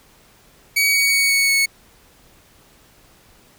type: tone with pitch steps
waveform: sawtooth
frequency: 2260 / 2247 / 2234 / 2221 / 2208 Hz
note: C#7 / C#7 / C#7 / C#7 / C#7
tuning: +33 / +23 / +13 / +3 / -7 cents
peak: -11 dBFS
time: 0.76-1.66 s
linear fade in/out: 10 ms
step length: 180 ms
effects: pink hiss -52 dBFS RMS until 3.58 s